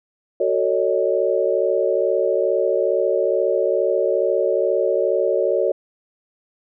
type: chord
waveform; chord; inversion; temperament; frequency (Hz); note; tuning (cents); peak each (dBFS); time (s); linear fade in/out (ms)
sine; D# half-diminished seventh; first; just; 373.4 / 448 / 560 / 622.3; F#4 / A4 / C#5 / D#5; +16 / +31 / +18 / 0; -22 / -22 / -20 / -24; 0.4-5.72; 5
effects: none